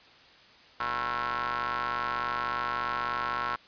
sawtooth ring-modulated tone, 123.47 Hz, B2, in tune, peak -22 dBFS, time 0.8-3.56 s, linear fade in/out 5 ms, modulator 1210 Hz, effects white hiss -55 dBFS RMS until 3.67 s + resampled to 11025 Hz

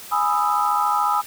sine chord, E major seventh, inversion first, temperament equal, 830.6 / 987.8 / 1244.5 / 1318.5 Hz, G#5 / B5 / D#6 / E6, 0 / 0 / 0 / 0 cents, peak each -22 / -24 / -22 / -24 dBFS, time 0.11-1.22 s, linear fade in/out 20 ms, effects white hiss -39 dBFS RMS until 1.26 s

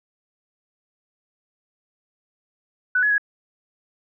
sine tone with pitch steps, 1491 / 1692 / 1665 Hz, F#6 / G#6 / G#6, +13 / +32 / +4 cents, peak -16 dBFS, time 2.95-3.181 s, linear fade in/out 5 ms, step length 77 ms, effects none

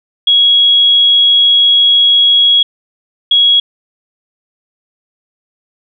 sine tone pair in turn, 3322 / 3322 Hz, G#7 / G#7, 0 / 0 cents, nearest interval unison, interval 0 cents, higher neither, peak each -5 dBFS, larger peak neither, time 0.27-2.63 / 3.31-3.6 s, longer first, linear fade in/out 5 ms, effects none

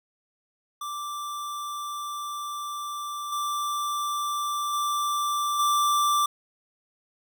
square tone with level steps, 1174.7 Hz, D6, in tune, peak -32 / -27 / -25 / -21 dBFS, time 0.81-6.26 s, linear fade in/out 5 ms, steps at 3.32 / 4.73 / 5.59 s, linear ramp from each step 5 ms, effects none

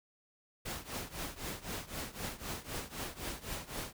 pink noise with tremolo, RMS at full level -38 dBFS, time 0.65-3.93 s, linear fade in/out 10 ms, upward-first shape triangle, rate 3.9 Hz, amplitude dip 90%, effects none

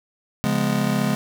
square chord, C# dominant seventh, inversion none, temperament just, 138.59 / 173.24 / 207.9 / 249.5 Hz, C#3 / E#3 / G#3 / B3, 0 / -14 / +2 / +18 cents, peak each -26 / -28 / -23 / -27 dBFS, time 0.44-1.15 s, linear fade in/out 0 ms, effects none

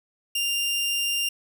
sawtooth tone, 2794 Hz, F7, in tune, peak -20 dBFS, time 0.35-1.29 s, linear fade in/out 5 ms, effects none

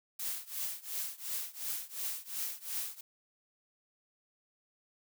blue noise with tremolo, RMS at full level -35 dBFS, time 0.19-3.01 s, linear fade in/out 5 ms, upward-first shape triangle, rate 2.8 Hz, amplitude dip 95%, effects none

